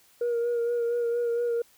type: tone with vibrato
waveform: sine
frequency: 473.3 Hz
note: A#4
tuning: 26 cents sharp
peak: -22 dBFS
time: 0.21-1.62 s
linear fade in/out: 5 ms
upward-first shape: sine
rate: 4.3 Hz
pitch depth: 25 cents each way
effects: tanh soft clip ceiling -22 dBFS + white hiss -60 dBFS RMS until 1.77 s

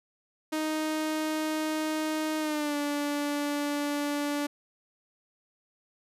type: tone with pitch glide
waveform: sawtooth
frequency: 311.1 to 290.3 Hz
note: D#4 to D4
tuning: 0 to -20 cents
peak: -24 dBFS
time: 0.52-4.47 s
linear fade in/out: 10 ms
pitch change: -120 cents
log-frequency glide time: 2.39-2.76 s
effects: resampled to 32000 Hz

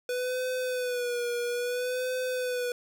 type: tone with vibrato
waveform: square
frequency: 493.9 Hz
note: B4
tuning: in tune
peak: -29 dBFS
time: 0.09-2.72 s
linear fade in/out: 2 ms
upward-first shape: sine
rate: 0.6 Hz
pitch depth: 51 cents each way
effects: 10-bit

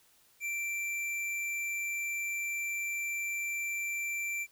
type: tone with hard clipping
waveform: sine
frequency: 2349 Hz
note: D7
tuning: in tune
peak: -34 dBFS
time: 0.4-4.47 s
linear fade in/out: 50 ms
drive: 12 dB
effects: white hiss -65 dBFS RMS until 4.51 s

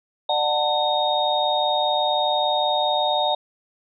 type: tone cluster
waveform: sine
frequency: 596 / 741 / 892 / 3716 Hz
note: D5 / F#5 / A5 / A#7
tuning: +25 / +2 / +23 / -6 cents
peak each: -24 dBFS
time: 0.29-3.35 s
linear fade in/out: 5 ms
effects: none

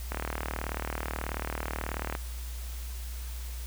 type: click train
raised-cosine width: 0.5 ms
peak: -17 dBFS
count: 79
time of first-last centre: 0.12-2.151 s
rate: 38.4 Hz
effects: added 60 Hz sine -35 dBFS peak until 3.66 s + white hiss -47 dBFS RMS until 3.66 s

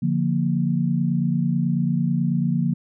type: chord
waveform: sine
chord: Bb major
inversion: first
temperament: just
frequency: 145.68 / 174.81 / 233.1 Hz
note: D3 / F3 / Bb3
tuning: -14 / +2 / 0 cents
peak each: -23 / -22 / -24 dBFS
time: 0.02-2.74 s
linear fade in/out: 10 ms
effects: none

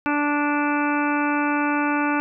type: harmonic tone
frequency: 292.5 Hz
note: D4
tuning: 7 cents flat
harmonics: 1 / 2 / 3 / 4 / 5 / 6 / 7 / 8 / 9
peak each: -22 / -32 / -26 / -29 / -27 / -37 / -39 / -33 / -33 dBFS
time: 0.06-2.2 s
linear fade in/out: 0 ms
effects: none

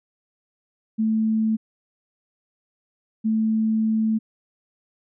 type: tone pair in turn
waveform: sine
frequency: 220 / 220 Hz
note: A3 / A3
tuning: 0 / 0 cents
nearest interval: unison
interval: 0 cents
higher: neither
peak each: -18 dBFS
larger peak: neither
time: 0.98-1.57 / 3.24-4.19 s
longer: second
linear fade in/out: 20 ms
effects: none

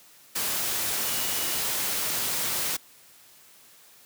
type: tone in noise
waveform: sine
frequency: 2914 Hz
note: F#7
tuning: 27 cents flat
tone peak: -39 dBFS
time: 1.05-1.6 s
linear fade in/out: 10 ms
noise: white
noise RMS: -28 dBFS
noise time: 0.35-2.77 s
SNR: -14 dB
effects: white hiss -54 dBFS RMS until 4.05 s + high-pass 80 Hz 12 dB/octave

